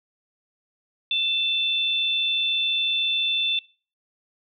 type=tone pair together; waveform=sine; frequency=2666 / 3532 Hz; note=E7 / A7; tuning=+19 / +6 cents; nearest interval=perfect fourth; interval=487 cents; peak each=-27 / -21 dBFS; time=1.11-3.59 s; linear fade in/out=2 ms; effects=noise-tail reverb RT60 0.4 s tail -23 dB re dry